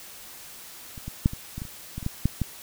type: clicks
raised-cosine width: 5 ms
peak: -27 / -21 / -6 / -22 / -21 / -21 / -29 / -20 / -24 / -14 / -8 / -12 dBFS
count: 12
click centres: 0.978 / 1.08 / 1.259 / 1.334 / 1.58 / 1.619 / 1.652 / 1.98 / 2.028 / 2.064 / 2.256 / 2.417 s
effects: white hiss -44 dBFS RMS until 2.62 s